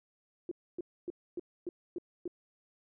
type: tone bursts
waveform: sine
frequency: 349.9 Hz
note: F4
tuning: 3 cents sharp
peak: -34 dBFS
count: 7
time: 0.49-2.278 s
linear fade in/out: 2 ms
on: 24 ms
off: 270 ms
effects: none